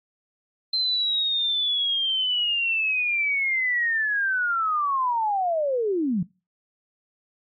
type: linear sweep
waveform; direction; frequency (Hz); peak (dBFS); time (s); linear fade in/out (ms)
sine; down; 4119 to 162.8; -21; 0.73-6.23; 5
effects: noise-tail reverb RT60 0.3 s tail -23 dB re dry + AAC 48 kbps